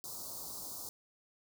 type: band-stop noise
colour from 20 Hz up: white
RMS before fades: -44 dBFS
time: 0.04-0.89 s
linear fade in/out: 0 ms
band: 1200 to 4200 Hz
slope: 48 dB/octave
effects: none